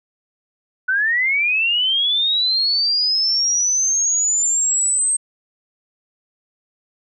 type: linear sweep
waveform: sine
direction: up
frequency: 1480 to 8370 Hz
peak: -15 dBFS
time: 0.88-5.17 s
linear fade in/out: 10 ms
effects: none